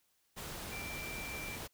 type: tone in noise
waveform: sine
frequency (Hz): 2351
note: D7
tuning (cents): +1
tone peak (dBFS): -43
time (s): 0.71-1.57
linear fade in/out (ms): 20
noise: pink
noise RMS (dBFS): -44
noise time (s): 0.36-1.68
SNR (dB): -2
effects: white hiss -75 dBFS RMS until 1.73 s